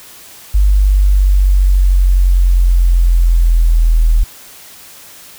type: linear sweep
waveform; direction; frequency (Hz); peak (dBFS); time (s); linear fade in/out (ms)
sine; down; 49.85 to 40; -6; 0.54-4.24; 10
effects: white hiss -37 dBFS RMS until 5.38 s